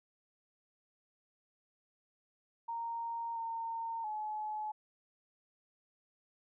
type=tone with pitch steps; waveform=sine; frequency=927 / 914 / 854 Hz; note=A#5 / A#5 / G#5; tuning=-10 / -34 / +48 cents; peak=-36 dBFS; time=2.68-4.72 s; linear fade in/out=10 ms; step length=680 ms; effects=none